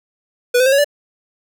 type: tone with pitch steps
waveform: square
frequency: 490 / 511.4 / 533.7 / 557 / 581.4 Hz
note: B4 / C5 / C5 / C#5 / D5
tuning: -14 / -40 / +34 / +8 / -18 cents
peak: -11 dBFS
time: 0.54-0.845 s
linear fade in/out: 10 ms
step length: 61 ms
effects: none